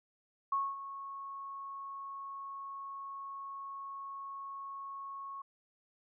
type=tone with ADSR envelope; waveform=sine; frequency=1100 Hz; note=C#6; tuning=14 cents flat; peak=-28 dBFS; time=0.52-5.42 s; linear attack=5 ms; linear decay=230 ms; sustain=-13 dB; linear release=6 ms; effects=none